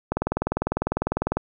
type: click train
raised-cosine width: 1 ms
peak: -8 dBFS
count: 26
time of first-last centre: 0.12-1.37 s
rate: 20 Hz
effects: none